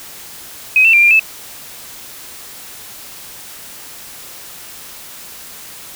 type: tone with pitch steps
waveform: sine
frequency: 2526 / 2677 / 2377 / 2395 / 2617 Hz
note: D#7 / E7 / D7 / D7 / E7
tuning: +26 / +26 / +20 / +33 / -13 cents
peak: -6 dBFS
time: 0.76-1.195 s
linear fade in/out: 2 ms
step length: 87 ms
effects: white hiss -34 dBFS RMS until 5.95 s